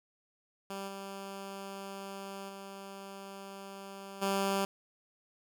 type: tone with level steps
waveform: 10% pulse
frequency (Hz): 196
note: G3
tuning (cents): 0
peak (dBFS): -30 / -33 / -36 / -21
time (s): 0.7-4.65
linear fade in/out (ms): 2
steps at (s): 0.87 / 2.48 / 4.21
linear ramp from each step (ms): 20
effects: none